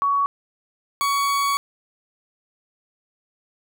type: tone pair in turn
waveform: sine / 40% pulse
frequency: 1123 / 1123 Hz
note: C#6 / C#6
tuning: +22 / +22 cents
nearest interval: unison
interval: 0 cents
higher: neither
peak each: -17 / -18 dBFS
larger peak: first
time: 0.02-0.26 / 1.01-1.57 s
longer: second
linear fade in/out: 0 ms
effects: none